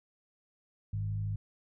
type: tone with frequency modulation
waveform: sine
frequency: 103.1 Hz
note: G#2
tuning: 12 cents flat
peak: -31 dBFS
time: 0.93-1.36 s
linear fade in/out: 5 ms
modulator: 52.9 Hz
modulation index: 0.57
effects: none